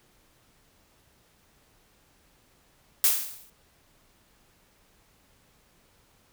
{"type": "noise with exponential decay", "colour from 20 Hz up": "blue", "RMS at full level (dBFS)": -18, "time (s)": [3.04, 3.5], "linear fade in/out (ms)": 1, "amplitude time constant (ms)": 100, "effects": ["pink hiss -63 dBFS RMS until 6.32 s"]}